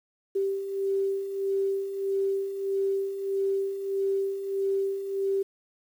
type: beating tone pair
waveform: sine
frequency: 390 / 391.6 Hz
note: G4 / G4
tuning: -9 / -2 cents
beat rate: 1.6 Hz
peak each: -33 / -26 dBFS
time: 0.35-5.43 s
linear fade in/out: 10 ms
effects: 9-bit